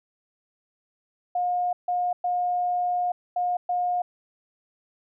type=tone bursts at uneven times; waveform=sine; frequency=715 Hz; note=F5; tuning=41 cents sharp; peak=-22 dBFS; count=5; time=1.35-1.73 / 1.88-2.13 / 2.24-3.12 / 3.36-3.57 / 3.69-4.02 s; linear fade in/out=5 ms; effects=none